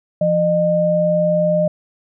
sine tone pair together, 171.2 / 610.1 Hz, F3 / D#5, -34 / -34 cents, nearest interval octave + minor seventh, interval 2200 cents, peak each -19 / -14 dBFS, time 0.21-1.68 s, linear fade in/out 5 ms, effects none

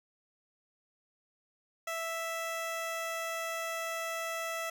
15% pulse tone, 659.3 Hz, E5, in tune, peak -28 dBFS, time 1.87-4.7 s, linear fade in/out 5 ms, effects none

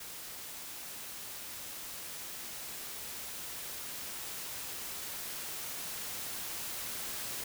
white noise with level ramp, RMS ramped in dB -45 to -39 dBFS, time 0-7.44 s, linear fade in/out 5 ms, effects none

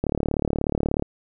click train, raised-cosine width 2 ms, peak -9 dBFS, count 37, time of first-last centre 0.04-1.024 s, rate 36.6 Hz, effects none

